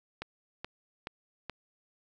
click train, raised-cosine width 0.3 ms, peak -21 dBFS, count 4, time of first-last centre 0.22-1.497 s, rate 2.35 Hz, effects none

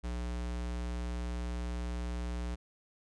square tone, 60 Hz, B1, 49 cents flat, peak -35 dBFS, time 0.03-2.56 s, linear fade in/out 20 ms, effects resampled to 22050 Hz

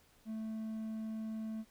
triangle tone, 220 Hz, A3, in tune, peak -36 dBFS, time 0.25-1.65 s, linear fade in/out 50 ms, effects pink hiss -67 dBFS RMS until 1.7 s

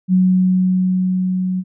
sine tone with level ramp, 184.7 Hz, F#3, 3 cents flat, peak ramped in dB -9 to -17 dBFS, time 0.08-1.64 s, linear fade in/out 50 ms, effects none

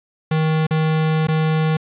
square tone with dropouts, 157.5 Hz, D#3, 21 cents sharp, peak -16 dBFS, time 0.31-1.77 s, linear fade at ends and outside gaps 5 ms, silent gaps 0.668-0.708 / 1.271-1.284 s, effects resampled to 8000 Hz + 7-bit

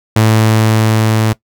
sawtooth tone with level ramp, 110 Hz, A2, in tune, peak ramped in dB -3 to -6 dBFS, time 0.16-1.33 s, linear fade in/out 5 ms, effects noise-tail reverb RT60 0.1 s tail -19 dB re dry

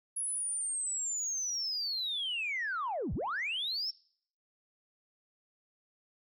sine linear two-way sweep, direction down then up, 10548 to 38.89 to 5490 Hz, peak -31 dBFS, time 0.16-3.91 s, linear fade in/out 10 ms, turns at 3.14 s, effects noise-tail reverb RT60 0.6 s tail -24 dB re dry + tanh soft clip ceiling -28 dBFS

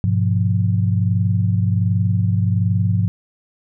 sine chord, F diminished, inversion first, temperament equal with one note detuned, 102.16 / 123.47 / 174.61 Hz, Ab2 / Cb3 / F3, -28 / 0 / 0 cents, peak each -16 / -22 / -21 dBFS, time 0.04-3.08 s, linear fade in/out 0 ms, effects none

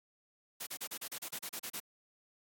white noise bursts, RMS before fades -41 dBFS, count 12, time 0.6-1.802 s, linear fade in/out 10 ms, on 69 ms, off 34 ms, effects high-pass 150 Hz 12 dB/octave + AAC 64 kbps

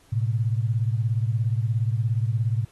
sine beating tone pair, 110 / 127 Hz, A2 / B2, 0 / +49 cents, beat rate 17 Hz, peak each -22 / -26 dBFS, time 0.12-2.65 s, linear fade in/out 10 ms, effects pink hiss -58 dBFS RMS until 2.71 s + AAC 32 kbps

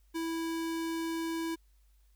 square tone, 328.7 Hz, E4, 5 cents flat, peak -33 dBFS, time 0.14-1.56 s, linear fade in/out 20 ms, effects added 50 Hz sine -61 dBFS peak until 2.15 s + white hiss -75 dBFS RMS until 2.15 s

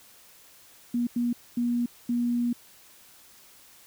sine tone bursts at uneven times, 240 Hz, B3, 49 cents flat, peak -23 dBFS, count 4, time 0.94-1.07 / 1.16-1.33 / 1.57-1.86 / 2.09-2.53 s, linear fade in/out 5 ms, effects white hiss -54 dBFS RMS until 3.86 s

